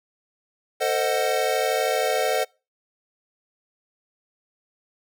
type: chord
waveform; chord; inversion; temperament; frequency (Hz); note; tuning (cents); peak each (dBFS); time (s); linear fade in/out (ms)
square; A diminished seventh; none; equal with one note detuned; 450.3 / 523.3 / 622.3 / 740; A4 / C5 / Eb5 / Gb5; +40 / 0 / 0 / 0; -27; 0.8-2.45; 20
effects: noise-tail reverb RT60 0.3 s tail -26 dB re dry